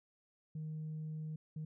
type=tone bursts at uneven times; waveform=sine; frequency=155.56 Hz; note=D#3; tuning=in tune; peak=-38 dBFS; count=2; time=0.55-1.36 / 1.56-1.65 s; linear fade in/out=5 ms; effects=tanh soft clip ceiling -37 dBFS